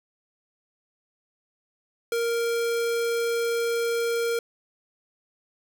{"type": "tone", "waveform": "square", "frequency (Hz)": 466.2, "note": "A#4", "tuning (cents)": 0, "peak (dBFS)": -24, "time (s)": [2.12, 4.39], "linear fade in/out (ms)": 2, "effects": []}